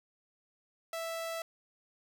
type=tone; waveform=sawtooth; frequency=659.3 Hz; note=E5; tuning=in tune; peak=-32 dBFS; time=0.93-1.42 s; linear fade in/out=2 ms; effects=none